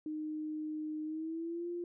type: tone with pitch glide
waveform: sine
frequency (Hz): 307.9 to 347.6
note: D#4 to F4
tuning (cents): -18 to -8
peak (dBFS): -36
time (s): 0.06-1.84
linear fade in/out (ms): 2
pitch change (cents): +210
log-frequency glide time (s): 1.04-1.68
effects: none